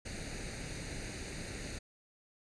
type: noise with comb filter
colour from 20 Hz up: pink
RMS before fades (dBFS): -42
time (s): 0.05-1.79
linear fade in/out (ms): 10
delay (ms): 0.46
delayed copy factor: +0.7
effects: resampled to 22050 Hz